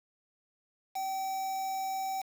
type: tone with quantisation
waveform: triangle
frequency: 769 Hz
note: G5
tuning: 33 cents flat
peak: -30 dBFS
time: 0.95-2.22 s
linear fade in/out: 10 ms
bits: 7
effects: none